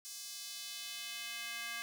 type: tone with high-pass filter sweep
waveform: square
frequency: 233.1 Hz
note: A#3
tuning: in tune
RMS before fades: -44 dBFS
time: 0.05-1.82 s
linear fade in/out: 0 ms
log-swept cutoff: 5800 to 1800 Hz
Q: 1.4
effects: 11-bit